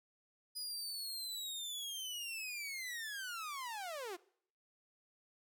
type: linear sweep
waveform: sawtooth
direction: down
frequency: 4978 to 329.3 Hz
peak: -38 dBFS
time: 0.55-4.17 s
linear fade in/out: 20 ms
effects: noise-tail reverb RT60 0.6 s tail -21 dB re dry

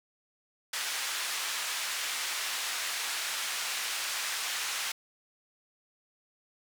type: band-pass noise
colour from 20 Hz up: pink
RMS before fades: -34 dBFS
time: 0.73-4.92 s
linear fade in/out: 5 ms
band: 1500 to 10000 Hz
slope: 12 dB/octave
effects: none

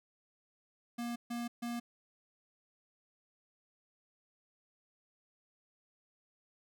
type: tone bursts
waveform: square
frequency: 237.4 Hz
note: A#3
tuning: 32 cents sharp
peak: -37 dBFS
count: 3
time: 0.98-1.8 s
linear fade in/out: 10 ms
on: 180 ms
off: 140 ms
effects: none

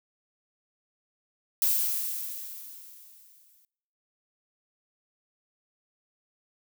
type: noise with exponential decay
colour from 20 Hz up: violet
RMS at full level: -23 dBFS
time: 1.62-3.65 s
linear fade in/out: 1 ms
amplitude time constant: 440 ms
effects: noise-tail reverb RT60 0.9 s tail -26 dB re dry

